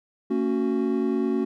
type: chord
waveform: triangle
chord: F# major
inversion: first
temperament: equal with one note detuned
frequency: 227.4 / 277.2 / 370 Hz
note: A#3 / C#4 / F#4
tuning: -43 / 0 / 0 cents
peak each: -24 / -24 / -24 dBFS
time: 0.3-1.45 s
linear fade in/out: 10 ms
effects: none